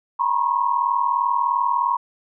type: tone cluster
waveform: sine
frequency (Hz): 942 / 982 / 1085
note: A#5 / B5 / C#6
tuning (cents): +18 / -10 / -37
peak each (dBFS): -22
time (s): 0.19-1.97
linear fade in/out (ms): 10
effects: none